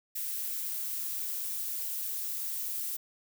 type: noise with high-pass filter sweep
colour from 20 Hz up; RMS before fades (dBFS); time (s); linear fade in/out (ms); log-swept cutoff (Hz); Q
violet; -35; 0.15-2.97; 10; 1700 to 410; 1.4
effects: none